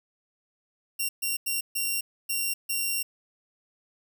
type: tone bursts at uneven times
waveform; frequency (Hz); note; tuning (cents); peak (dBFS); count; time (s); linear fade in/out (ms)
5% pulse; 2758; F7; -22; -17; 6; 0.99-1.09 / 1.22-1.37 / 1.46-1.61 / 1.75-2.01 / 2.29-2.54 / 2.69-3.03; 10
effects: 9-bit